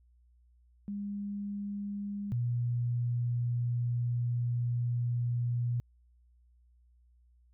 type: tone pair in turn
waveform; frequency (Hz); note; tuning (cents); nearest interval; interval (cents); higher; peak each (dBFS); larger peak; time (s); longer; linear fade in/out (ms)
sine; 202.7 / 120.53; G#3 / B2; -42 / -42; major sixth; 900; first; -34 / -28; second; 0.88-2.32 / 2.32-5.8; second; 0
effects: added 60 Hz sine -61 dBFS peak until 7.53 s